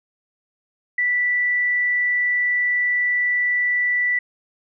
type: tone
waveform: sine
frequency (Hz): 1968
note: B6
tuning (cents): -7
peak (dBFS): -17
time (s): 0.98-4.19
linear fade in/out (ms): 5
effects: none